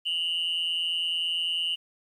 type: tone pair together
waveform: sine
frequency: 2835 / 3004 Hz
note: F7 / F#7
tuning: +25 / +26 cents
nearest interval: minor second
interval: 101 cents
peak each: -27 dBFS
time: 0.05-1.76 s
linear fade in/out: 20 ms
effects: tanh soft clip ceiling -21 dBFS + 10-bit